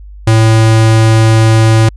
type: tone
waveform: square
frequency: 111.5 Hz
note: A2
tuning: 23 cents sharp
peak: -5 dBFS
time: 0.27-1.89 s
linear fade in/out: 5 ms
effects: added 50 Hz sine -28 dBFS peak until 1.96 s + resampled to 24000 Hz